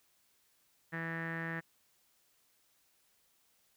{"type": "tone with low-pass filter", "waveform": "sawtooth", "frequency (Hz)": 164.81, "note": "E3", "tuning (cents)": 0, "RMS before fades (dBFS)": -39, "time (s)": [0.92, 1.61], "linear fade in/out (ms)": 20, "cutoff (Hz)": 1800, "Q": 9.8, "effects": ["white hiss -72 dBFS RMS until 3.76 s"]}